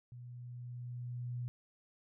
sine tone with level ramp, 122.3 Hz, B2, 16 cents flat, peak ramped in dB -47 to -36 dBFS, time 0.12-1.48 s, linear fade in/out 0 ms, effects none

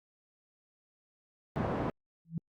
pink band-pass noise, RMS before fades -33 dBFS, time 1.56-1.9 s, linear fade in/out 0 ms, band 100 to 920 Hz, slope 12 dB/octave
sine tone with exponential growth, 164.81 Hz, E3, in tune, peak -28 dBFS, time 2.25-2.38 s, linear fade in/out 2 ms, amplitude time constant 27 ms
effects Opus 48 kbps

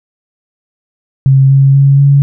sine tone with pitch steps, 134.9 / 136.7 / 138.53 / 140.39 Hz, C#3 / C#3 / C#3 / C#3, -47 / -24 / -1 / +22 cents, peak -3 dBFS, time 1.26-2.22 s, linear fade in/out 0 ms, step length 240 ms, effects none

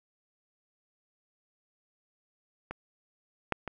clicks, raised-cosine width 0.5 ms, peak -22 / -12 / -21 dBFS, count 3, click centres 2.71 / 3.523 / 3.677 s, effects none

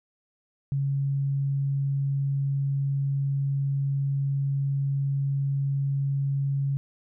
sine tone, 138.59 Hz, C#3, in tune, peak -23 dBFS, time 0.72-6.77 s, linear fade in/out 0 ms, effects none

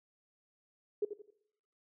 sine tone with echo, 415.3 Hz, G#4, in tune, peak -28 dBFS, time 1.02-1.05 s, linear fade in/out 5 ms, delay 85 ms, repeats 3, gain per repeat -9 dB, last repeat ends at 1.305 s, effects noise-tail reverb RT60 0.8 s tail -20 dB re dry

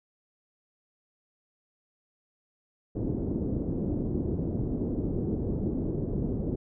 white low-pass noise, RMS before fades -30 dBFS, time 2.95-6.56 s, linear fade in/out 10 ms, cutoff 360 Hz, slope 24 dB/octave, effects none

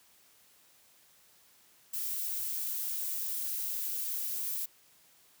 violet noise, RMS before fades -35 dBFS, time 1.93-4.66 s, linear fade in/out 10 ms, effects white hiss -63 dBFS RMS until 5.4 s + high-pass 60 Hz 12 dB/octave

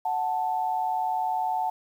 sine tone pair together, 740 / 880 Hz, F#5 / A5, 0 / 0 cents, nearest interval minor third, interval 300 cents, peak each -27 dBFS, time 0.05-1.7 s, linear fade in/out 5 ms, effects 9-bit

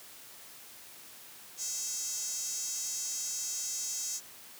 square tone with high-pass filter, 293.7 Hz, D4, in tune, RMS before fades -36 dBFS, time 1.57-4.21 s, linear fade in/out 50 ms, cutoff 6400 Hz, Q 5.4, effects white hiss -51 dBFS RMS until 4.59 s + high-pass 100 Hz 12 dB/octave

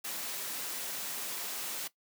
white noise, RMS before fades -38 dBFS, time 0.04-1.88 s, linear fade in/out 10 ms, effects noise-tail reverb RT60 0.1 s tail -17 dB re dry + high-pass 200 Hz 12 dB/octave

